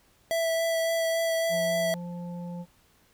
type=tone with vibrato; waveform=square; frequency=659 Hz; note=E5; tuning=1 cent flat; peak=-25 dBFS; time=0.31-1.94 s; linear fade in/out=0 ms; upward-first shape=sine; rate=3.6 Hz; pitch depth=11 cents each way
type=harmonic tone; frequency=174.61 Hz; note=F3; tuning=in tune; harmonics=1 / 3 / 5; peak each=-34 / -44 / -48 dBFS; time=1.49-2.66 s; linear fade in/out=50 ms
effects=pink hiss -63 dBFS RMS until 3.13 s